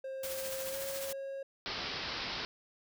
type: tone with pitch glide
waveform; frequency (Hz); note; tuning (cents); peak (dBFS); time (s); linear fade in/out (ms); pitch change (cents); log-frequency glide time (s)
triangle; 532 to 544.7; C5 to C#5; +29 to -30; -36; 0.04-1.43; 5; +41; 0.71-0.76
type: noise with tremolo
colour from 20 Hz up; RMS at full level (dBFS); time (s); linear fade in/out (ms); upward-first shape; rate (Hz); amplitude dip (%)
white; -40; 0.23-1.13; 5; sine; 14; 35
type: low-pass noise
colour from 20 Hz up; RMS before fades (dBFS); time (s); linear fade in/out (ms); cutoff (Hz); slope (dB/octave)
white; -39; 1.66-2.45; 0; 5300; 96
effects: none